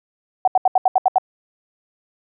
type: tone bursts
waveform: sine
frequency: 750 Hz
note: F#5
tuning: 23 cents sharp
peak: -10 dBFS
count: 8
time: 0.45-1.183 s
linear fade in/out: 2 ms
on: 26 ms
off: 75 ms
effects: none